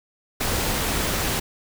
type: noise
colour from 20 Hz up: pink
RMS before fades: -24 dBFS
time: 0.4-1.4 s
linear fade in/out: 10 ms
effects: none